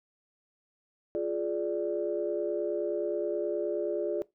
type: chord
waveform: sine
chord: D diminished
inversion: first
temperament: equal with one note detuned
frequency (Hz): 349.2 / 418.7 / 587.3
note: F4 / Ab4 / D5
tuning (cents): 0 / +14 / 0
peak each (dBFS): -32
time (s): 1.15-4.22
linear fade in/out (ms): 0
effects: noise-tail reverb RT60 0.2 s tail -21 dB re dry + tanh soft clip ceiling -18 dBFS